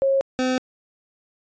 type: tone pair in turn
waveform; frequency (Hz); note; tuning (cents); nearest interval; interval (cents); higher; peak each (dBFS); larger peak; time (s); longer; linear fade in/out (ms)
sine / 25% pulse; 543 / 256.3; C#5 / C4; -36 / -36; octave + minor second; 1300; first; -16; neither; 0.02-0.21 / 0.39-0.58; neither; 0
effects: resampled to 16000 Hz